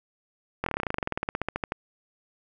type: slowing click train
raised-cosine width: 0.5 ms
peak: -12 dBFS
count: 24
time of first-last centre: 0.64-1.721 s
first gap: 23 ms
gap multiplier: 1.06
effects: none